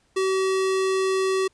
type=tone; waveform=square; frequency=380.8 Hz; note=F#4; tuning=50 cents sharp; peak=-21 dBFS; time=0.16-1.48 s; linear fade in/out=10 ms; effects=pink hiss -65 dBFS RMS until 1.53 s + resampled to 22050 Hz